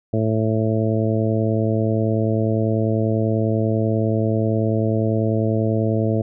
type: harmonic tone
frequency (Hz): 110.2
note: A2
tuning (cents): +3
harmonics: 1 / 2 / 3 / 4 / 5 / 6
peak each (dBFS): -20 / -23 / -25 / -26 / -27 / -28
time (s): 0.13-6.22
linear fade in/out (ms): 5
effects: none